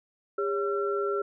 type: tone cluster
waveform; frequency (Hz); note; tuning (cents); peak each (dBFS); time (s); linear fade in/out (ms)
sine; 403.2 / 558 / 1355; G4 / C#5 / E6; +49 / +11 / +47; -27 / -35 / -32; 0.38-1.22; 5
effects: none